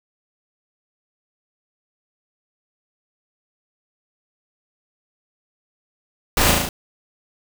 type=noise with echo; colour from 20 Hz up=pink; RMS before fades=-18 dBFS; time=6.37-6.51 s; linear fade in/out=2 ms; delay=36 ms; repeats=5; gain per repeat=-2 dB; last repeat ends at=6.69 s; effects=none